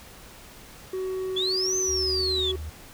triangle tone, 375 Hz, F#4, 23 cents sharp, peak -25 dBFS, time 0.93-2.56 s, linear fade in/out 5 ms
sine linear two-way sweep, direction up then down, 3322 to 6272 to 3322 Hz, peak -23 dBFS, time 1.36-2.52 s, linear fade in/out 10 ms, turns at 1.77 s
sine tone with pitch glide, 72 to 76.72 Hz, D2 to D#2, -34 to -24 cents, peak -32 dBFS, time 1.88-2.7 s, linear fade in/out 10 ms, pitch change +110 cents, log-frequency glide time 2.06-2.15 s
effects tanh soft clip ceiling -17 dBFS + pink hiss -47 dBFS RMS until 2.93 s

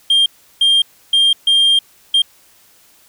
sine tone bursts at uneven times, 3200 Hz, G7, 35 cents sharp, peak -6 dBFS, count 5, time 0.1-0.26 / 0.61-0.82 / 1.13-1.33 / 1.47-1.79 / 2.14-2.22 s, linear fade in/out 5 ms, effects tanh soft clip ceiling -8 dBFS + white hiss -50 dBFS RMS until 3.08 s

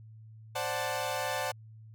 sawtooth chord, D dominant seventh, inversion third, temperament equal, 523.3 / 587.3 / 740 / 880 Hz, C5 / D5 / F#5 / A5, 0 / 0 / 0 / 0 cents, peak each -33 dBFS, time 0.55-1.52 s, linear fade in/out 10 ms, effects added 110 Hz sine -48 dBFS peak until 1.94 s

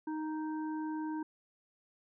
harmonic tone, 311.1 Hz, D#4, in tune, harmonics 1 / 3 / 5, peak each -35 / -43 / -52 dBFS, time 0.07-1.23 s, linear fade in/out 5 ms, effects none

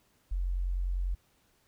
sine tone, 45.03 Hz, F#1, 46 cents flat, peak -28 dBFS, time 0.31-1.15 s, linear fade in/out 10 ms, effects pink hiss -69 dBFS RMS until 1.67 s

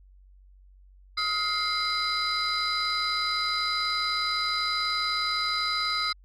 sine tone cluster, 1268 / 1407 / 2105 / 4024 / 4902 Hz, D#6 / F6 / C7 / B7 / D#8, +32 / +12 / +10 / +32 / -27 cents, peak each -29 / -36 / -31 / -29 / -30 dBFS, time 1.17-6.13 s, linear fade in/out 10 ms, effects tanh soft clip ceiling -19 dBFS + added 47 Hz sine -51 dBFS peak until 6.24 s

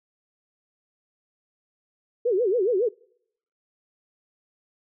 sine tone with vibrato, 427.2 Hz, G#4, 49 cents sharp, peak -19 dBFS, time 2.25-2.89 s, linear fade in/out 10 ms, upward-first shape sine, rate 7.2 Hz, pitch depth 280 cents each way, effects noise-tail reverb RT60 0.7 s tail -25 dB re dry

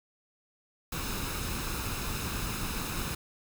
pink noise with comb filter, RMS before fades -34 dBFS, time 0.92-3.15 s, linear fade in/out 5 ms, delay 0.77 ms, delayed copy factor +0.5, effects none

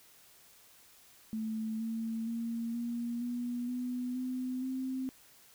sine tone with pitch steps, 220 / 225.4 / 230.9 / 236.6 / 242.4 / 248.4 / 254.5 / 260.7 Hz, A3 / A3 / A#3 / A#3 / B3 / B3 / C4 / C4, 0 / +42 / -16 / +26 / -32 / +10 / -48 / -6 cents, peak -33 dBFS, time 1.33-5.09 s, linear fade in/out 0 ms, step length 470 ms, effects white hiss -60 dBFS RMS until 5.54 s

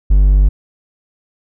triangle tone, 49 Hz, G1, in tune, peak -4 dBFS, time 0.1-0.49 s, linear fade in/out 10 ms, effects none

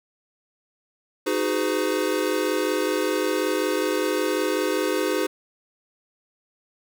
square chord, G# minor seventh, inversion second, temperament equal with one note detuned, 311.1 / 370 / 415.3 / 506.6 Hz, D#4 / F#4 / G#4 / B4, 0 / 0 / 0 / +44 cents, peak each -28 dBFS, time 1.26-5.27 s, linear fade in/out 10 ms, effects none

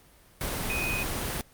sine tone in noise, 2500 Hz, D#7, 8 cents sharp, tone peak -29 dBFS, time 0.7-1.03 s, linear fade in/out 0 ms, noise pink, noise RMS -31 dBFS, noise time 0.41-1.41 s, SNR -1 dB, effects pink hiss -57 dBFS RMS until 1.53 s + Opus 32 kbps

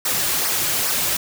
white noise with flanger, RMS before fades -21 dBFS, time 0.05-1.17 s, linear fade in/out 5 ms, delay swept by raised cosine 0.28 to 4.48 ms, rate 2.4 Hz, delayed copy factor -0.6, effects none

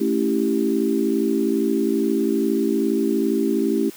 sine chord, A dominant seventh, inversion none, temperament equal, 220 / 277.2 / 329.6 / 392 Hz, A3 / C#4 / E4 / G4, 0 / 0 / 0 / 0 cents, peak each -23 dBFS, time 0-3.9 s, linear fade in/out 10 ms, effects white hiss -43 dBFS RMS until 3.96 s + high-pass 100 Hz 12 dB/octave

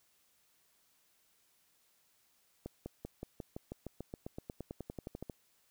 accelerating click train, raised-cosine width 2 ms, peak -28 dBFS, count 22, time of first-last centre 2.66-5.298 s, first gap 200 ms, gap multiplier 0.95, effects white hiss -72 dBFS RMS until 5.7 s

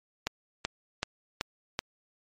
click train, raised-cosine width 0.2 ms, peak -11 dBFS, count 5, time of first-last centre 0.27-1.791 s, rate 2.63 Hz, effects MP3 64 kbps

